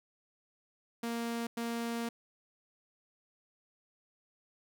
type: tone bursts at uneven times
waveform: sawtooth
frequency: 233.1 Hz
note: A#3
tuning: in tune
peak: -30 dBFS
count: 2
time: 1.03-1.47 / 1.57-2.09 s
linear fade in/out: 5 ms
effects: none